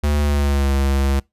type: tone with pitch glide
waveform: square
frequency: 73.42 to 68.5 Hz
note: D2 to C#2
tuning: 0 to -20 cents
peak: -16 dBFS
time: 0.03-1.2 s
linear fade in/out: 10 ms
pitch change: -120 cents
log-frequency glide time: 0.2-0.72 s
effects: noise-tail reverb RT60 0.2 s tail -25 dB re dry + resampled to 32000 Hz